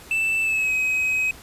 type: tone with pitch glide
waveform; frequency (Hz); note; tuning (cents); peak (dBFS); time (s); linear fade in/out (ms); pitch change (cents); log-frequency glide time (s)
triangle; 2649 to 2535; E7 to D#7; +8 to +32; -18; 0.11-1.31; 2; -76; 0.42-0.72
effects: pink hiss -44 dBFS RMS until 1.42 s + resampled to 32000 Hz